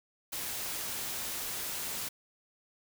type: noise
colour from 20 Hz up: white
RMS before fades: -37 dBFS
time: 0.32-2.09 s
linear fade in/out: 10 ms
effects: none